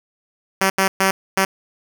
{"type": "tone bursts at uneven times", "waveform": "5% pulse", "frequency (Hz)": 192.1, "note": "G3", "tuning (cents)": -35, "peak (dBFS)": -3, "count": 4, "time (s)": [[0.61, 0.7], [0.78, 0.88], [1, 1.11], [1.37, 1.45]], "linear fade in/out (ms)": 5, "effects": []}